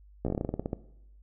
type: slowing click train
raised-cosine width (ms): 2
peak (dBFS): -17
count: 14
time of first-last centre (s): 0.25-0.731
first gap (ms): 15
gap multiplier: 1.14
effects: noise-tail reverb RT60 0.8 s tail -17 dB re dry + added 50 Hz sine -52 dBFS peak until 1.22 s